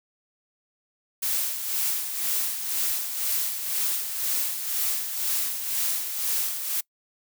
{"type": "noise with tremolo", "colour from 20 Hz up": "blue", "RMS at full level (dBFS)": -25, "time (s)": [1.22, 6.81], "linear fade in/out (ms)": 10, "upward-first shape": "sine", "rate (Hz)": 2, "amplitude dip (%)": 55, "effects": ["noise-tail reverb RT60 0.1 s tail -25 dB re dry"]}